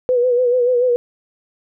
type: tone with vibrato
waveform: sine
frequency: 493.5 Hz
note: B4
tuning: 1 cent flat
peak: -12 dBFS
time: 0.09-0.96 s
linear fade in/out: 0 ms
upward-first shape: sine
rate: 6.9 Hz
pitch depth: 54 cents each way
effects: none